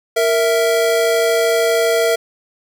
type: tone pair together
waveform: square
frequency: 463.4 / 659.3 Hz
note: A#4 / E5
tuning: -10 / 0 cents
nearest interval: tritone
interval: 610 cents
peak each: -16 / -17 dBFS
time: 0.16-2.16 s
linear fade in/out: 10 ms
effects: none